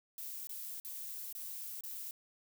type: noise with dropouts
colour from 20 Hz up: violet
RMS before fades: -44 dBFS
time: 0.18-2.11 s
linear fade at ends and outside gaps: 1 ms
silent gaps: 0.471-0.493 / 0.8-0.848 / 1.327-1.35 / 1.808-1.836 s
effects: none